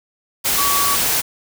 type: tone in noise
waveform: sine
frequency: 1135 Hz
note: C#6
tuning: 41 cents sharp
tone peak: -19 dBFS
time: 0.57-0.96 s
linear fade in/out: 20 ms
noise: white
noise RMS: -18 dBFS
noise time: 0.44-1.22 s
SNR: -4 dB
effects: none